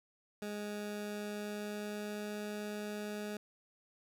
20% pulse tone with pitch glide, 207.7 to 209 Hz, G#3 to G#3, 0 to +11 cents, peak -34 dBFS, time 0.42-3.37 s, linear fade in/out 2 ms, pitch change +11 cents, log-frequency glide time 1.09-2.36 s, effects none

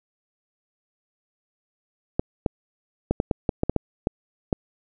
clicks, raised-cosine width 2 ms, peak -7 dBFS, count 11, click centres 2.195 / 2.462 / 3.11 / 3.201 / 3.312 / 3.492 / 3.634 / 3.696 / 3.763 / 4.071 / 4.528 s, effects none

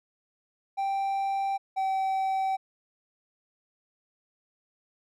triangle tone pair in turn, 784 / 768.3 Hz, G5 / G5, 0 / -35 cents, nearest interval unison, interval 35 cents, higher first, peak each -24 / -23 dBFS, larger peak second, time 0.77-1.58 / 1.76-2.57 s, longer neither, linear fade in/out 20 ms, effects none

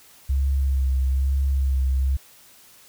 sine tone with vibrato, 67.1 Hz, C2, 44 cents sharp, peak -18 dBFS, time 0.29-2.17 s, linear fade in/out 10 ms, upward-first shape sine, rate 1.1 Hz, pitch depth 33 cents each way, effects white hiss -51 dBFS RMS until 2.88 s

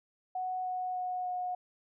sine tone with pitch steps, 740 / 735.3 / 730.7 / 726 Hz, F#5 / F#5 / F#5 / F#5, 0 / -11 / -22 / -33 cents, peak -32 dBFS, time 0.35-1.55 s, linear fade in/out 5 ms, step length 300 ms, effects none

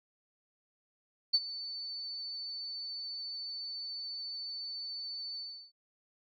sine tone with ADSR envelope, 4507 Hz, C#8, 28 cents sharp, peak -21 dBFS, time 1.33-5.72 s, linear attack 15 ms, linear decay 44 ms, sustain -17 dB, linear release 340 ms, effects none

